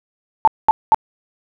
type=tone bursts; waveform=sine; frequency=880 Hz; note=A5; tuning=in tune; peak=-6 dBFS; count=3; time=0.45-0.945 s; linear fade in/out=0 ms; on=25 ms; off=210 ms; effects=none